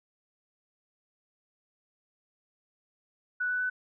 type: tone with pitch steps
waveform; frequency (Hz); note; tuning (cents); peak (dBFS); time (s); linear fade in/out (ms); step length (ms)
sine; 1480 / 1490.3 / 1500.7; F#6 / F#6 / F#6; 0 / +12 / +24; -27; 3.4-3.7; 10; 100
effects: none